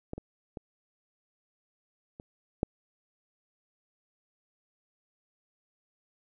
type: clicks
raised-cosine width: 2 ms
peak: -22 / -26 / -25 / -30 / -12 dBFS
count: 5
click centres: 0.134 / 0.18 / 0.572 / 2.199 / 2.631 s
effects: none